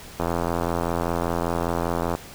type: click train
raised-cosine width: 1 ms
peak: -10 dBFS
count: 167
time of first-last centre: 0.2-2.151 s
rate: 85.1 Hz
effects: pink hiss -42 dBFS RMS until 2.34 s